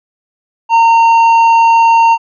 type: tone with hard clipping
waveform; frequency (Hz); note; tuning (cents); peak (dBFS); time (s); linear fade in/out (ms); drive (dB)
triangle; 917; A#5; -29; -6; 0.69-2.18; 50; 9
effects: resampled to 16000 Hz